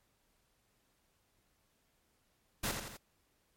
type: noise with echo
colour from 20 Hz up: pink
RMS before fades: -35 dBFS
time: 2.63-2.72 s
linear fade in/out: 10 ms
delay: 84 ms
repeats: 3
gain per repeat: -5 dB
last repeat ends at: 2.972 s
effects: pink hiss -75 dBFS RMS until 3.56 s + MP3 64 kbps